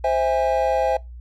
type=chord; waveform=triangle; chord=C augmented; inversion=none; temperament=just; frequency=523.3 / 654.1 / 817.6 Hz; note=C5 / E5 / G#5; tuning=0 / -14 / -27 cents; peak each=-20 dBFS; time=0.04-0.97 s; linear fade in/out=5 ms; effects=noise-tail reverb RT60 0.2 s tail -22 dB re dry + added 60 Hz sine -35 dBFS peak until 1.2 s